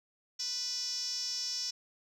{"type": "tone with band-pass filter", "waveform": "5% pulse", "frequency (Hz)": 493.9, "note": "B4", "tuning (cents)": 0, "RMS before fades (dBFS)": -36, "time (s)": [0.39, 1.71], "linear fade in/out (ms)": 10, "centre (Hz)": 5500, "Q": 8.5, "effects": []}